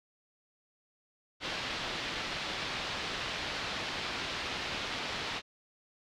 white low-pass noise, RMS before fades -37 dBFS, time 1.4-5.42 s, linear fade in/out 50 ms, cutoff 4200 Hz, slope 24 dB/octave, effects none

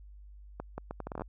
accelerating click train, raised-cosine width 1 ms, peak -23 dBFS, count 11, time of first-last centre 0.6-1.219 s, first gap 180 ms, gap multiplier 0.72, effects added 50 Hz sine -48 dBFS peak until 1.28 s

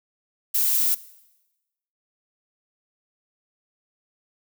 violet noise, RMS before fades -21 dBFS, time 0.54-0.95 s, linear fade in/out 10 ms, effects noise-tail reverb RT60 1.0 s tail -19 dB re dry

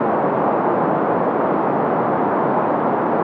white band-pass noise, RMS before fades -18 dBFS, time 0-3.23 s, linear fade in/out 5 ms, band 160 to 1000 Hz, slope 24 dB/octave, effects none

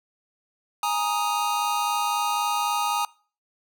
square chord, Ab suspended second, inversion none, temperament just, 830.6 / 934.4 / 1245.9 Hz, Ab5 / Bb5 / Eb6, 0 / +4 / +2 cents, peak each -28 dBFS, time 0.83-3.05 s, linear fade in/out 2 ms, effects noise-tail reverb RT60 0.4 s tail -23 dB re dry

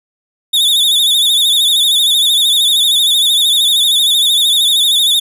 45% pulse tone with vibrato, 3580 Hz, A7, 29 cents sharp, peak -8 dBFS, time 0.53-5.2 s, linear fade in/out 10 ms, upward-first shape sine, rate 13 Hz, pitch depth 90 cents each way, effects resampled to 32000 Hz + 8-bit

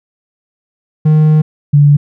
triangle / sine tone pair in turn, 154.3 / 144.92 Hz, D#3 / D3, -14 / -23 cents, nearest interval minor second, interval 109 cents, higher first, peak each -3 dBFS, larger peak neither, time 1.05-1.42 / 1.73-1.97 s, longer first, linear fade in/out 10 ms, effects none

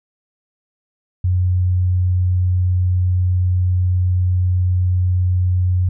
sine tone, 90.8 Hz, F#2, 32 cents flat, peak -13 dBFS, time 1.24-5.89 s, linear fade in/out 5 ms, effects none

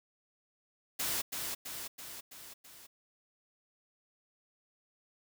white noise with echo, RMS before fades -34 dBFS, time 0.99-1.22 s, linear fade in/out 10 ms, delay 330 ms, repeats 5, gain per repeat -4 dB, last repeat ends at 2.87 s, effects none

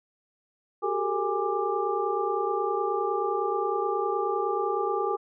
sine tone cluster, 377.8 / 407.4 / 454 / 820 / 1183 Hz, F#4 / G#4 / A#4 / G#5 / D6, +36 / -33 / -46 / -22 / +12 cents, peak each -31 dBFS, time 0.82-5.17 s, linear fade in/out 20 ms, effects none

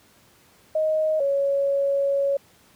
sine tone pair in turn, 625 / 556.8 Hz, D#5 / C#5, +8 / +8 cents, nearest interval major second, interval 200 cents, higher first, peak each -19 dBFS, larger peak neither, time 0.75-1.2 / 1.2-2.37 s, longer second, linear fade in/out 5 ms, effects pink hiss -56 dBFS RMS until 2.75 s + high-pass 80 Hz 12 dB/octave

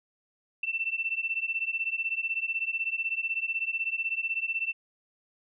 sine beating tone pair, 2672 / 2688 Hz, E7 / E7, +23 / +33 cents, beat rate 16 Hz, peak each -31 / -31 dBFS, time 0.63-4.73 s, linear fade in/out 5 ms, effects none

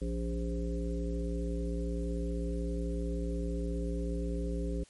harmonic tone with a mistuned harmonic, 57.9 Hz, A#1, 11 cents flat, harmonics 1 / 3 / 5 / 7 / 9, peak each -33 / -38 / -40 / -41 / -43 dBFS, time 0.01-4.84 s, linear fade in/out 10 ms, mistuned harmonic 5, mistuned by -28 cents, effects white hiss -61 dBFS RMS until 4.89 s + MP3 48 kbps

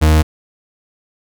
40% pulse tone, 77.78 Hz, D#2, in tune, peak -7 dBFS, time 0.01-0.23 s, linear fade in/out 20 ms, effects none

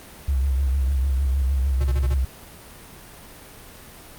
sine tone with vibrato, 67 Hz, C2, 42 cents sharp, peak -18 dBFS, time 0.28-2.25 s, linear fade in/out 5 ms, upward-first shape sine, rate 6.6 Hz, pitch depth 77 cents each way
square tone bursts, 120 Hz, B2, 49 cents flat, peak -27 dBFS, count 5, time 1.8-2.145 s, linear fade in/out 10 ms, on 45 ms, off 30 ms
effects pink hiss -43 dBFS RMS until 4.18 s + Opus 32 kbps

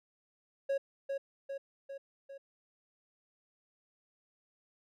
triangle tone with echo, 550 Hz, C#5, 14 cents flat, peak -27 dBFS, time 0.69-0.78 s, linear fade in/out 10 ms, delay 400 ms, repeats 4, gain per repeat -4 dB, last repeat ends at 2.38 s, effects none

